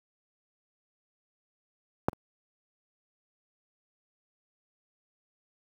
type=clicks; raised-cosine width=1 ms; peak=-9 / -28 dBFS; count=2; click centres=2.085 / 2.131 s; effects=high-pass 80 Hz 12 dB/octave + 8-bit